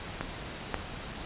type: clicks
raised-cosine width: 0.5 ms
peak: -17 / -13 dBFS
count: 2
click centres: 0.21 / 0.743 s
effects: pink hiss -40 dBFS RMS until 1.25 s + resampled to 8000 Hz